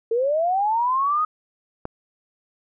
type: linear sweep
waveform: sine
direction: up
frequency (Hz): 441.3 to 1264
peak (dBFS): -18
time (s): 0.11-1.25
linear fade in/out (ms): 5
type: click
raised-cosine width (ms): 1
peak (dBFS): -15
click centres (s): 1.854
effects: none